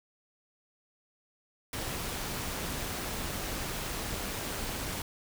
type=noise with amplitude modulation; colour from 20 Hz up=pink; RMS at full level=-34 dBFS; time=1.73-5.02 s; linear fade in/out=2 ms; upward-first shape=sine; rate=204 Hz; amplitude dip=40%; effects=none